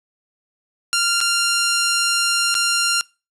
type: tone with dropouts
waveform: 10% pulse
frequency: 1391 Hz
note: F6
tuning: 7 cents flat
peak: -8 dBFS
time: 0.93-3.01 s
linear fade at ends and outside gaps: 0 ms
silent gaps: 1.205-1.212 / 2.543-2.551 s
effects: noise-tail reverb RT60 0.3 s tail -25 dB re dry + resampled to 32000 Hz